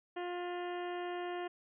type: harmonic tone with a mistuned harmonic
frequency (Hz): 354.1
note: F4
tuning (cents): +24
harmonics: 1 / 2 / 3 / 4 / 5 / 6 / 7 / 8 / 9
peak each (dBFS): -39 / -42 / -49 / -52 / -50 / -56 / -57 / -55 / -59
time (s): 0.16-1.48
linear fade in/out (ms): 10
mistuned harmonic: 6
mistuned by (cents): -63
effects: none